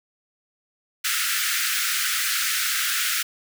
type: high-pass noise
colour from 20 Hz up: pink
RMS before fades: -24 dBFS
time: 1.04-3.23 s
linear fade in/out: 10 ms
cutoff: 1300 Hz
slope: 96 dB/octave
effects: none